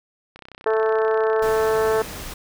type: click train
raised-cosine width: 0.3 ms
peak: -24 dBFS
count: 40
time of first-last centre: 0.36-1.583 s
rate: 31.9 Hz
type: harmonic tone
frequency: 220 Hz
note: A3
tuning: in tune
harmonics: 2 / 3 / 4 / 5 / 6 / 7 / 8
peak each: -18 / -26 / -28 / -31 / -31 / -34 / -34 dBFS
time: 0.66-2.02 s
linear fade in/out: 2 ms
type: noise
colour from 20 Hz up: pink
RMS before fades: -34 dBFS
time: 1.42-2.34 s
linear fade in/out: 5 ms
effects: none